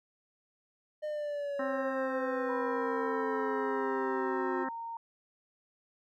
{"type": "exponential sweep", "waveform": "triangle", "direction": "down", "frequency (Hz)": [610, 360.2], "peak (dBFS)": -31, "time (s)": [1.02, 4.65], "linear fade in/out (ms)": 20}
{"type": "harmonic tone", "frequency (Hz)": 263.9, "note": "C4", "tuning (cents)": 15, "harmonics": [1, 2, 3, 4, 5, 6, 7], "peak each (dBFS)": [-37, -42, -43, -41, -42, -45, -43], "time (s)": [1.59, 4.69], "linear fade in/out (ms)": 5}
{"type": "tone with pitch glide", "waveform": "sine", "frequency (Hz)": [987.8, 921.6], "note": ["B5", "A#5"], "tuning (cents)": [0, -20], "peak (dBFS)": -37, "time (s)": [2.49, 4.97], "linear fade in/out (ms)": 2, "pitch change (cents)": -120, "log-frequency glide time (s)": [3.09, 4.58]}
{"effects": []}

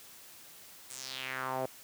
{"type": "tone with band-pass filter sweep", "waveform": "sawtooth", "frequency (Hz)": 130.81, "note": "C3", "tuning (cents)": 0, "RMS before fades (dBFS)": -38, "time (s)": [0.9, 1.66], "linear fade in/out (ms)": 5, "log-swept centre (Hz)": [9100, 570], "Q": 2.9, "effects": ["white hiss -53 dBFS RMS until 1.83 s", "high-pass 60 Hz 12 dB/octave"]}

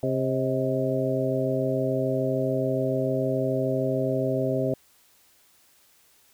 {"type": "harmonic tone with a mistuned harmonic", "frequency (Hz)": 132.4, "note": "C3", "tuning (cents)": 21, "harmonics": [1, 2, 3, 4, 5], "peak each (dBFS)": [-29, -29, -29, -29, -29], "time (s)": [0.03, 4.74], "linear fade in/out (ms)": 2, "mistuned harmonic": 5, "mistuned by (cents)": -68, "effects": ["white hiss -60 dBFS RMS until 6.33 s"]}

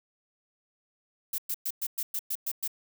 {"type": "noise bursts", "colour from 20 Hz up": "violet", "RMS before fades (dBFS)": -31, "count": 9, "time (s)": [1.33, 2.678], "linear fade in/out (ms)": 5, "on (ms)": 52, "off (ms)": 110, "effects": []}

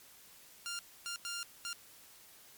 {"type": "tone bursts at uneven times", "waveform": "10% pulse", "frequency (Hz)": 1396.9, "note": "F6", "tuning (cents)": 0, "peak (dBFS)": -30, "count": 4, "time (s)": [[0.66, 0.79], [1.06, 1.16], [1.25, 1.43], [1.65, 1.73]], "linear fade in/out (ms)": 0, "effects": ["white hiss -58 dBFS RMS until 2.57 s", "MP3 96 kbps"]}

